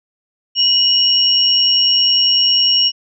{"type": "tone pair together", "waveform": "sine", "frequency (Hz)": [2922, 5532], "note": ["F#7", "F8"], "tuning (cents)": [-22, -17], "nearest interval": "major seventh", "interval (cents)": 1105, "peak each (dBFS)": -13, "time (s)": [0.55, 2.92], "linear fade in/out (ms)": 50, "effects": []}